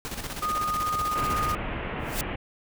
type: noise with tremolo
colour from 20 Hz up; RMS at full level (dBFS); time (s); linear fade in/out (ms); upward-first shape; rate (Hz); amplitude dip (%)
pink; -33; 0.05-1.55; 0; square; 16; 55
type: tone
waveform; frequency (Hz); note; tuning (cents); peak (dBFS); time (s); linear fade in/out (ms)
sine; 1233; D#6; -16; -25; 0.42-1.55; 5
type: low-pass noise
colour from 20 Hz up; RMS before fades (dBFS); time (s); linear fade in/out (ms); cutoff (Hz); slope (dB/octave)
pink; -32; 1.15-2.36; 10; 2900; 48
type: noise with exponential growth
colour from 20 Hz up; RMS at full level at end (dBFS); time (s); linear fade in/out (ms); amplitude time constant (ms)
white; -27; 1.99-2.21; 2; 47
effects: none